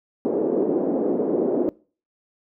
white band-pass noise, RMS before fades -22 dBFS, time 0.25-1.69 s, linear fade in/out 0 ms, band 260 to 440 Hz, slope 24 dB/octave, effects noise-tail reverb RT60 0.4 s tail -23 dB re dry

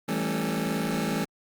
sawtooth chord, A dominant seventh, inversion second, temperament just, 165 / 198 / 220 / 275 Hz, E3 / G3 / A3 / C#4, +2 / +18 / 0 / -14 cents, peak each -27 / -28 / -26 / -29 dBFS, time 0.08-1.25 s, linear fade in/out 10 ms, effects Opus 32 kbps

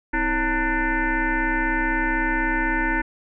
sine tone with frequency modulation, 905 Hz, A5, 48 cents sharp, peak -19 dBFS, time 0.13-3.02 s, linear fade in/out 10 ms, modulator 291 Hz, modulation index 3.8, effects none

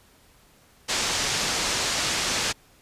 white low-pass noise, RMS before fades -26 dBFS, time 0.88-2.53 s, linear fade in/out 20 ms, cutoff 7100 Hz, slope 24 dB/octave, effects pink hiss -57 dBFS RMS until 2.81 s + resampled to 32000 Hz

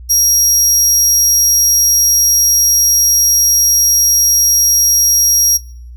30% pulse tone, 5650 Hz, F8, 19 cents sharp, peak -4 dBFS, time 0.09-5.58 s, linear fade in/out 20 ms, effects noise-tail reverb RT60 0.6 s tail -21 dB re dry + added 60 Hz sine -29 dBFS peak until 5.96 s

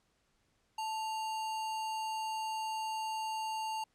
sine tone with sample-and-hold, 880 Hz, A5, in tune, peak -34 dBFS, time 0.78-3.84 s, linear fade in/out 5 ms, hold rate 3675 Hz, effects pink hiss -75 dBFS RMS until 3.94 s + low-pass 9000 Hz 12 dB/octave

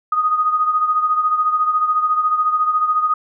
sine beating tone pair, 1242 / 1256 Hz, D#6 / D#6, -3 / +16 cents, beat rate 14 Hz, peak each -15 / -22 dBFS, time 0.12-3.14 s, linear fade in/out 5 ms, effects none

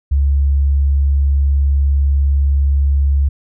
sine tone, 69.8 Hz, C#2, 13 cents sharp, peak -10 dBFS, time 0.11-3.29 s, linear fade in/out 10 ms, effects none

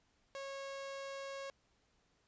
sawtooth tone, 548 Hz, C#5, 20 cents flat, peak -39 dBFS, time 0.35-1.5 s, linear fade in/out 0 ms, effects pink hiss -75 dBFS RMS until 2.27 s + resampled to 16000 Hz

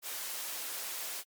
white high-pass noise, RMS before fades -39 dBFS, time 0.02-1.24 s, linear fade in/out 50 ms, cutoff 430 Hz, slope 12 dB/octave, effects MP3 96 kbps

